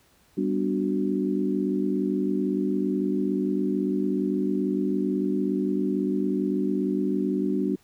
sine chord, G major seventh, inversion none, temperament equal, 196 / 246.9 / 293.7 / 370 Hz, G3 / B3 / D4 / F#4, 0 / 0 / 0 / 0 cents, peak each -27 / -30 / -27 / -29 dBFS, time 0.37-7.76 s, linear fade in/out 10 ms, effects pink hiss -61 dBFS RMS until 7.83 s

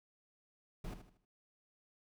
brown noise with echo, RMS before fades -43 dBFS, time 0.84-0.94 s, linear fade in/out 5 ms, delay 78 ms, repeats 4, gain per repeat -9 dB, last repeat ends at 1.252 s, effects none

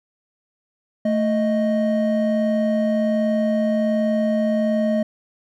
triangle tone pair together, 221.2 / 622.3 Hz, A3 / D#5, +9 / 0 cents, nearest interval octave + tritone, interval 1791 cents, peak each -17 / -19 dBFS, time 1.05-5.03 s, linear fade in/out 5 ms, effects none

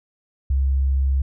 sine tone, 67.4 Hz, C#2, 48 cents flat, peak -16 dBFS, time 0.5-1.22 s, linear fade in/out 5 ms, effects none

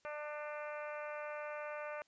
harmonic tone, 298.4 Hz, D4, 28 cents sharp, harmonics 2 / 3 / 4 / 5 / 6 / 7 / 8 / 9, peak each -43 / -51 / -49 / -50 / -55 / -55 / -54 / -59 dBFS, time 0.05-2.02 s, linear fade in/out 0 ms, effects white hiss -74 dBFS RMS until 2.07 s + resampled to 16000 Hz

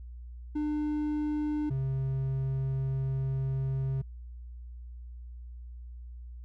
triangle tone pair in turn, 300 / 133.63 Hz, D4 / C3, +37 / +37 cents, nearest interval octave + major second, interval 1400 cents, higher first, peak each -26 dBFS, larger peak neither, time 0.55-1.7 / 1.7-4.02 s, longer second, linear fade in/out 10 ms, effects added 60 Hz sine -41 dBFS peak until 6.44 s

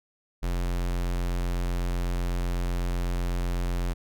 square tone, 44 Hz, F1, 14 cents sharp, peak -26 dBFS, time 0.42-3.94 s, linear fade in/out 20 ms, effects none

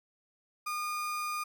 35% pulse tone, 1218 Hz, D#6, 37 cents flat, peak -31 dBFS, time 0.66-1.44 s, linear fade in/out 10 ms, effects none

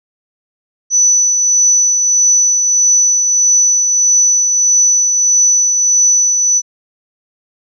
sine tone with tremolo, 5970 Hz, F#8, 15 cents sharp, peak -6 dBFS, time 0.9-6.62 s, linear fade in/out 50 ms, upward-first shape triangle, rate 1.6 Hz, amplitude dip 40%, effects none

